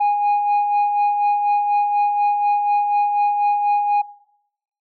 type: tone with tremolo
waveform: sine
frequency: 823 Hz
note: G#5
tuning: 16 cents flat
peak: -11 dBFS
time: 0-4.02 s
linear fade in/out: 10 ms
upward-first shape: sine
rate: 4.1 Hz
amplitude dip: 55%
effects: noise-tail reverb RT60 0.8 s tail -21 dB re dry + tanh soft clip ceiling -13 dBFS